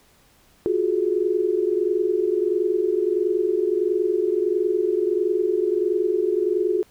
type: tone cluster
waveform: sine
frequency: 351.8 / 373.3 / 422.7 Hz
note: F4 / F#4 / G#4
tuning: +13 / +15 / +31 cents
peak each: -23 dBFS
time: 0.66-6.83 s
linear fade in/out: 0 ms
effects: pink hiss -57 dBFS RMS until 6.9 s